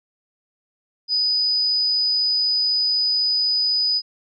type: tone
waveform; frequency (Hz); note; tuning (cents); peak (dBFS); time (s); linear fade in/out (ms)
sine; 4978; D#8; 0; -17; 1.08-4.02; 50
effects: none